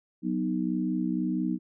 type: chord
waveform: sine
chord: B major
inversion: second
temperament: equal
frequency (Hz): 185 / 246.9 / 311.1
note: F#3 / B3 / D#4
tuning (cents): 0 / 0 / 0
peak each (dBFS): -30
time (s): 0.22-1.59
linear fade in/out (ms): 50
effects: none